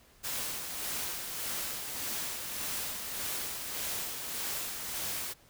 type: noise with tremolo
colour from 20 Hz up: white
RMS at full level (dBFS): -35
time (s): 0.23-5.34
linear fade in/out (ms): 20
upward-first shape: sine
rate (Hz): 1.7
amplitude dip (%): 40
effects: pink hiss -61 dBFS RMS until 5.49 s